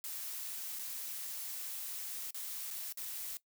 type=noise with dropouts; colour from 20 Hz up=blue; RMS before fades=-42 dBFS; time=0.04-3.37 s; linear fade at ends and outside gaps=0 ms; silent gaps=0.788-0.794 / 2.306-2.345 / 2.705-2.71 / 2.924-2.973 s; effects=noise-tail reverb RT60 0.1 s tail -18 dB re dry